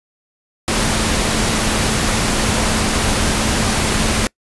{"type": "tone in noise", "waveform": "sine", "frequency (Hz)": 218.1, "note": "A3", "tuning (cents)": -15, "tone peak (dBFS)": -24, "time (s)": [0.68, 4.27], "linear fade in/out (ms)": 0, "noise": "pink", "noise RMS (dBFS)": -17, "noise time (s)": [0.68, 4.27], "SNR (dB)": -10, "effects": ["noise-tail reverb RT60 0.1 s tail -25 dB re dry", "resampled to 24000 Hz"]}